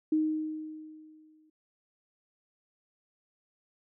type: tone with exponential decay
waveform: sine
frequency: 311.1 Hz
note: D#4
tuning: in tune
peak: -22 dBFS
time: 0.12-1.5 s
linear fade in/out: 5 ms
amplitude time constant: 300 ms
effects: none